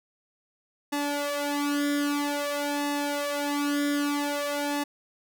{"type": "tone with flanger", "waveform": "sawtooth", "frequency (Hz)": 288.6, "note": "D4", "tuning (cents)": -30, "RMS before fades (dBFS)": -28, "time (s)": [0.92, 4.84], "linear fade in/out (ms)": 10, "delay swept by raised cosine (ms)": [1.1, 2.9], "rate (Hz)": 0.51, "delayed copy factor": 0.85, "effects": []}